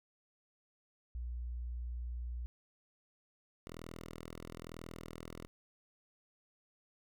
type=tone pair in turn; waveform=sine / 5% pulse; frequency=60 / 41.05 Hz; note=B1 / E1; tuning=-49 / -6 cents; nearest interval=perfect fifth; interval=657 cents; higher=first; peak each=-38 / -35 dBFS; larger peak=second; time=1.15-2.46 / 3.67-5.47 s; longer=second; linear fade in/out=0 ms; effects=none